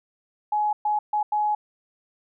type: tone bursts at uneven times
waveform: sine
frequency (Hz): 842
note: G#5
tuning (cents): +24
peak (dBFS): -20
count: 4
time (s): 0.52-0.73 / 0.85-0.99 / 1.13-1.23 / 1.32-1.55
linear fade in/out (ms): 5
effects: none